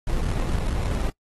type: noise with sample-and-hold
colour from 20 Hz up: brown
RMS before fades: -24 dBFS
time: 0.07-1.1 s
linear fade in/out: 5 ms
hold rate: 1575 Hz
effects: noise-tail reverb RT60 0.1 s tail -23 dB re dry + AAC 32 kbps